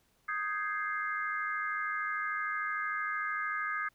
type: chord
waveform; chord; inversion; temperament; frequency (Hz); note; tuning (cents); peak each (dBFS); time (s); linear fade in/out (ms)
sine; Ab major seventh; second; equal; 1244.5 / 1568 / 1661.2 / 2093; Eb6 / G6 / Ab6 / C7; 0 / 0 / 0 / 0; -35 / -40 / -37 / -39; 0.28-3.89; 10
effects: pink hiss -71 dBFS RMS until 3.94 s